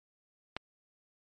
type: click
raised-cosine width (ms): 0.3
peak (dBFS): -18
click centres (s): 0.566
effects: MP3 32 kbps